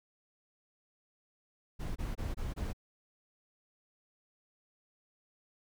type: noise bursts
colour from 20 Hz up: brown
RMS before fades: -36 dBFS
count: 5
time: 1.79-2.732 s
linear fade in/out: 20 ms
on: 170 ms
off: 23 ms
effects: none